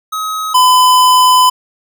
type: tone pair in turn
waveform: square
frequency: 1271 / 1008.8 Hz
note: D#6 / B5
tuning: +36 / +36 cents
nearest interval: major third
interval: 400 cents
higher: first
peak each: -17 / -6 dBFS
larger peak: second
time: 0.12-0.54 / 0.54-1.5 s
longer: second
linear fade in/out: 10 ms
effects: none